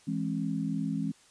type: chord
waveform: sine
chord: E augmented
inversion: none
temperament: equal with one note detuned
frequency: 164.81 / 207.7 / 268.4 Hz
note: E3 / G#3 / B#3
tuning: 0 / 0 / +44 cents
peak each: -33 dBFS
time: 0.07-1.12 s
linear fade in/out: 10 ms
effects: white hiss -60 dBFS RMS until 1.3 s + resampled to 22050 Hz